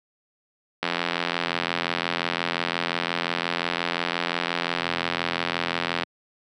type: click train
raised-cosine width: 0.3 ms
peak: -7 dBFS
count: 447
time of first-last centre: 0.83-6.034 s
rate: 85.7 Hz
effects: high-pass 150 Hz 12 dB/octave